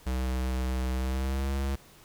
square tone with pitch glide, 64 to 68.2 Hz, C2 to C#2, -38 to -28 cents, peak -28 dBFS, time 0.06-1.76 s, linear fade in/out 10 ms, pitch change +110 cents, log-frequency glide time 0.98-1.51 s, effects pink hiss -55 dBFS RMS until 2.04 s

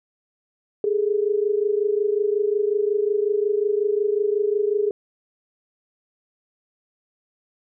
sine tone pair together, 407.7 / 433.2 Hz, G#4 / A4, -32 / -27 cents, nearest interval minor second, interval 105 cents, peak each -20 / -23 dBFS, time 0.84-4.91 s, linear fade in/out 2 ms, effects none

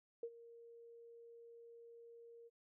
sine tone with ADSR envelope, 466.2 Hz, A#4, in tune, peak -39 dBFS, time 0.23-2.5 s, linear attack 3 ms, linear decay 59 ms, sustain -17 dB, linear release 33 ms, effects none

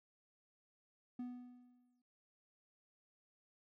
triangle tone with exponential decay, 246.9 Hz, B3, in tune, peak -38 dBFS, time 1.19-2.02 s, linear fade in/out 5 ms, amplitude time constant 180 ms, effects none

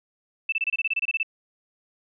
sine tone bursts, 2646 Hz, E7, 6 cents sharp, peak -21 dBFS, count 13, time 0.49-1.231 s, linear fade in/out 5 ms, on 33 ms, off 26 ms, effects none

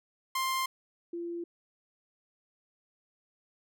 sawtooth / sine tone pair in turn, 1052 / 342.5 Hz, C6 / F4, +9 / -34 cents, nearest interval octave + perfect fifth, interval 1943 cents, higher first, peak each -25 / -34 dBFS, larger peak first, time 0.35-0.66 / 1.13-1.44 s, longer neither, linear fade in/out 5 ms, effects none

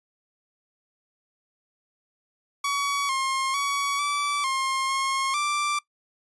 sawtooth tone with pitch steps, 1130 / 1068 / 1127 / 1157 / 1066 / 1077 / 1175 Hz, C#6 / C6 / C#6 / D6 / C6 / C6 / D6, +33 / +35 / +28 / -26 / +32 / +50 / +1 cents, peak -20 dBFS, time 2.64-5.79 s, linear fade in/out 5 ms, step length 450 ms, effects noise-tail reverb RT60 0.1 s tail -20 dB re dry + resampled to 24000 Hz

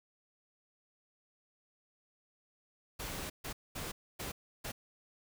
pink noise bursts at uneven times, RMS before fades -41 dBFS, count 5, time 2.99-3.3 / 3.44-3.53 / 3.75-3.92 / 4.19-4.32 / 4.64-4.72 s, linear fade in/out 10 ms, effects none

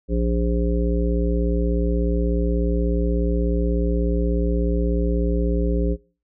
harmonic tone, 58.27 Hz, A#1, in tune, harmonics 1 / 3 / 5 / 7 / 9, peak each -20 / -25 / -27 / -28 / -30 dBFS, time 0.08-5.97 s, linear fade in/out 50 ms, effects noise-tail reverb RT60 0.4 s tail -24 dB re dry

